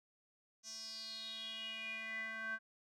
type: tone with band-pass filter sweep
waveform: square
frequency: 222 Hz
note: A3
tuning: 16 cents sharp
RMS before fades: -45 dBFS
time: 0.63-2.59 s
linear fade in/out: 50 ms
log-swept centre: 6000 to 1500 Hz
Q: 8.4
effects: none